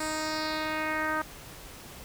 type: tone with low-pass filter sweep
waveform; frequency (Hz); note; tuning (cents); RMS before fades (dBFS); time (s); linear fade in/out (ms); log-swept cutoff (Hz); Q
10% pulse; 311.1; D#4; 0; -31; 0-1.22; 5; 9300 to 1400; 2.5
effects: pink hiss -46 dBFS RMS until 2.04 s